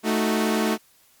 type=chord; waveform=sawtooth; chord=D# diminished; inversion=second; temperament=equal; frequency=220 / 311.1 / 370 Hz; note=A3 / D#4 / F#4; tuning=0 / 0 / 0 cents; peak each=-18 / -23 / -23 dBFS; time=0.03-0.78 s; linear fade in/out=50 ms; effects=white hiss -58 dBFS RMS until 1.2 s + MP3 96 kbps